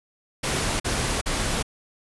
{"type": "noise bursts", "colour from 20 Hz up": "pink", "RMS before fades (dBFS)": -25, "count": 3, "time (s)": [0.43, 1.628], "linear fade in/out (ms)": 10, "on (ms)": 370, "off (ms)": 44, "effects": ["resampled to 24000 Hz"]}